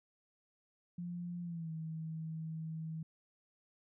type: tone with pitch glide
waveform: sine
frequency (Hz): 174.61 to 160.12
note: F3 to D#3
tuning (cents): 0 to +50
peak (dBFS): -39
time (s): 0.98-3.03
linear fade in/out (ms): 5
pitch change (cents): -150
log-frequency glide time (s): 1.42-1.71
effects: none